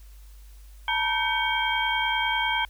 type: tone cluster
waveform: sine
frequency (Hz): 884 / 954 / 1547 / 2249 / 3196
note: A5 / A#5 / G6 / C#7 / G7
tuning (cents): +8 / +40 / -23 / +24 / +33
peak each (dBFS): -29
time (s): 0.88-2.65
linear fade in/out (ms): 2
effects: added 50 Hz sine -44 dBFS peak until 2.69 s + white hiss -59 dBFS RMS until 2.69 s